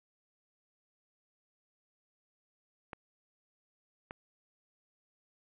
clicks, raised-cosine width 0.5 ms, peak -26 dBFS, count 2, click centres 2.932 / 4.109 s, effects resampled to 8000 Hz

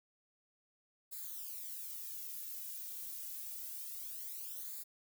violet noise with flanger, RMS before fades -45 dBFS, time 1.11-4.84 s, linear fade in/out 20 ms, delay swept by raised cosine 0.34 to 2.34 ms, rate 0.27 Hz, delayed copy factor -1, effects none

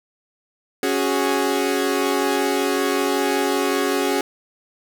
sawtooth chord, C# suspended fourth, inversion none, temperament equal, 277.2 / 370 / 415.3 Hz, C#4 / F#4 / G#4, 0 / 0 / 0 cents, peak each -19 dBFS, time 0.83-4.21 s, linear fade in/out 2 ms, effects none

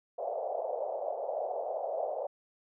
white band-pass noise, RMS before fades -35 dBFS, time 0.18-2.27 s, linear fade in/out 10 ms, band 510 to 710 Hz, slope 48 dB/octave, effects none

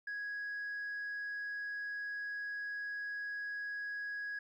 sine tone, 1661.2 Hz, G#6, in tune, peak -36 dBFS, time 0.07-4.39 s, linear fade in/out 5 ms, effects tanh soft clip ceiling -36 dBFS + 13-bit

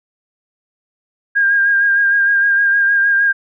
sine tone with vibrato, 1613 Hz, G6, 49 cents sharp, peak -10 dBFS, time 1.35-3.33 s, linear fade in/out 20 ms, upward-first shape sine, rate 6.5 Hz, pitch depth 27 cents each way, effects none

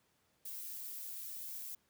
violet noise with flanger, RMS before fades -45 dBFS, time 0.45-1.75 s, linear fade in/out 5 ms, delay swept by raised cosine 1.8 to 2.77 ms, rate 0.89 Hz, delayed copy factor +0.5, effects pink hiss -75 dBFS RMS until 1.89 s + high-pass 80 Hz 12 dB/octave

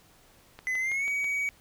click train, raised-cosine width 0.3 ms, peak -27 dBFS, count 5, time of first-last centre 0.59-1.244 s, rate 6.12 Hz
triangle tone with pitch glide, 2026 to 2261 Hz, B6 to C#7, +44 to +34 cents, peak -25 dBFS, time 0.67-1.49 s, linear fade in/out 0 ms, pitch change +190 cents, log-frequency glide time 0.78-1.07 s
effects pink hiss -59 dBFS RMS until 1.6 s

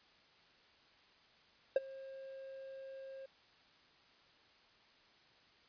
triangle tone with ADSR envelope, 536 Hz, C5, 42 cents sharp, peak -22 dBFS, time 1.76-3.26 s, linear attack 3 ms, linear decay 23 ms, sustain -23 dB, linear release 6 ms, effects white hiss -66 dBFS RMS until 5.68 s + resampled to 11025 Hz

